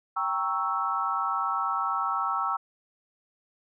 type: chord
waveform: sine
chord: G diminished seventh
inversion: none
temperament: equal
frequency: 784 / 932.3 / 1108.7 / 1318.5 Hz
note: G5 / Bb5 / Db6 / Fb6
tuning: 0 / 0 / 0 / 0 cents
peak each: -33 / -33 / -31 / -28 dBFS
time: 0.16-2.57 s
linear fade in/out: 10 ms
effects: none